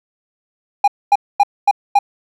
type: tone bursts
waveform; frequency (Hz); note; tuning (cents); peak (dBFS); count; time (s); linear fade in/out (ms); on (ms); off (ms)
triangle; 811; G#5; -41; -5; 5; 0.84-1.99; 5; 38; 240
effects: none